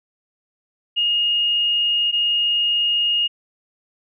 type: tone pair in turn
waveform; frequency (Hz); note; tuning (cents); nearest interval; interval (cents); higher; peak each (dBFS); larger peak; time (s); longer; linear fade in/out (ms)
sine; 2854 / 2854; F7 / F7; +37 / +37; unison; 0; neither; -16; neither; 0.96-2.12 / 2.12-3.28; neither; 20
effects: none